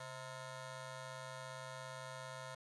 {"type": "ring-modulated tone", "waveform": "15% pulse", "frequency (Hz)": 388.6, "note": "G4", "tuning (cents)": -15, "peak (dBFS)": -37, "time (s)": [0, 2.55], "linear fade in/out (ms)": 5, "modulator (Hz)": 253, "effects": ["resampled to 24000 Hz", "11-bit"]}